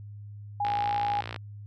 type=tone; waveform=sine; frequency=820 Hz; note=G#5; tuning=22 cents flat; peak=-25 dBFS; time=0.6-1.21 s; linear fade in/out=5 ms
type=click train; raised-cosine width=0.3 ms; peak=-19 dBFS; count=42; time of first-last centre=0.65-1.362 s; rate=57.6 Hz
effects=added 103 Hz sine -40 dBFS peak until 1.66 s